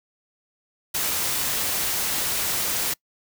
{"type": "noise", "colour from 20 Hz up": "white", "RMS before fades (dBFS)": -25, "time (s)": [0.94, 2.94], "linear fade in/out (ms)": 10, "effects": ["noise-tail reverb RT60 0.1 s tail -25 dB re dry"]}